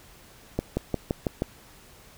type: accelerating click train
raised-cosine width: 2 ms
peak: -11 dBFS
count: 6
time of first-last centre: 0.59-1.421 s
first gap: 180 ms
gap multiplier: 0.96
effects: pink hiss -52 dBFS RMS until 2.17 s